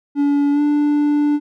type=tone with pitch glide; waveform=triangle; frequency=285.9 to 293.8 Hz; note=D4 to D4; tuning=-46 to +1 cents; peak=-11 dBFS; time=0.15-1.4 s; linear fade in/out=50 ms; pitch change=+47 cents; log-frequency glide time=0.52-0.61 s; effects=none